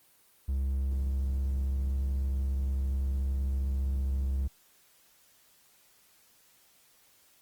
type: tone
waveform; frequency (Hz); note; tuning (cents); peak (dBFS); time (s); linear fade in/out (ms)
triangle; 67.3; C2; +49; -25; 0.48-4.48; 10
effects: white hiss -63 dBFS RMS until 7.41 s + Opus 24 kbps